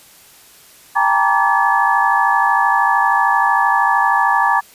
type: tone cluster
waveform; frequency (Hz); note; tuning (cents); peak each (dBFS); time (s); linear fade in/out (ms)
sine; 793 / 903 / 956 / 1156 / 1713; G5 / A5 / A#5 / D6 / A6; +20 / +45 / +43 / -28 / -47; -18; 0.95-4.61; 20
effects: white hiss -45 dBFS RMS until 4.74 s + resampled to 32000 Hz